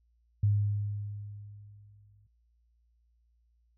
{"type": "tone with exponential decay", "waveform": "sine", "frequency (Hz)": 102.9, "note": "G#2", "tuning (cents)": -16, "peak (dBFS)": -21, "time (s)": [0.43, 2.27], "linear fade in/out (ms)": 5, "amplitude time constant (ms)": 400, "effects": ["added 58 Hz sine -66 dBFS peak until 3.77 s"]}